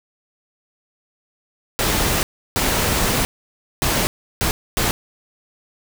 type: noise bursts at uneven times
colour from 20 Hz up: pink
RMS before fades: -19 dBFS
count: 5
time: 1.79-2.23 / 2.56-3.25 / 3.82-4.07 / 4.41-4.51 / 4.77-4.91 s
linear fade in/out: 0 ms
effects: none